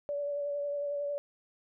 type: tone with vibrato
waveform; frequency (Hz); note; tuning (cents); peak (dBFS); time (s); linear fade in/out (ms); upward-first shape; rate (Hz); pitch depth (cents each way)
sine; 575; D5; -37; -31; 0.09-1.18; 0; sine; 11; 19
effects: none